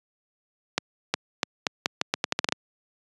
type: accelerating click train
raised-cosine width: 0.2 ms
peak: -4 dBFS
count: 13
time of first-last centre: 0.78-2.524 s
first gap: 360 ms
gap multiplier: 0.81
effects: high-pass 150 Hz 12 dB/octave + resampled to 22050 Hz